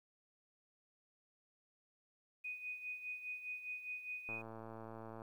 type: tone with tremolo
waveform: sine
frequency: 2489 Hz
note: D#7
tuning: in tune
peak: -40 dBFS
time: 2.44-4.42 s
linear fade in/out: 10 ms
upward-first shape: sine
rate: 4.9 Hz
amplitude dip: 65%
type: click train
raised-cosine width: 1 ms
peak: -36 dBFS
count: 105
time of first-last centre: 4.29-5.219 s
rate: 112 Hz
effects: 12-bit